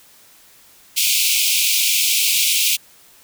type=high-pass noise; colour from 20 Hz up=pink; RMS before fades=-17 dBFS; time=0.96-2.77 s; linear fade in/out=20 ms; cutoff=2300 Hz; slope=96 dB/octave; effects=white hiss -49 dBFS RMS until 3.23 s